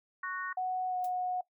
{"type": "harmonic tone", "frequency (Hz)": 370, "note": "F#4", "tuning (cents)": 0, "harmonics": [3, 4, 5], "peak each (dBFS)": [-38, -39, -40], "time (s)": [0.23, 0.53], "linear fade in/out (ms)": 5}
{"type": "tone with pitch glide", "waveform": "sine", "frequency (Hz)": [740, 729.8], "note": ["F#5", "F#5"], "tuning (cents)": [0, -24], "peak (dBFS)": -30, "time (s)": [0.57, 1.41], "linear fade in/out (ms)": 5, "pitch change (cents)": -24, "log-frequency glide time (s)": [0.88, 0.97]}
{"type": "noise with exponential decay", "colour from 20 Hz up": "blue", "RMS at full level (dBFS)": -46, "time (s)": [1.04, 1.13], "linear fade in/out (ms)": 2, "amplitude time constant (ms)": 19}
{"effects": ["noise-tail reverb RT60 0.1 s tail -19 dB re dry"]}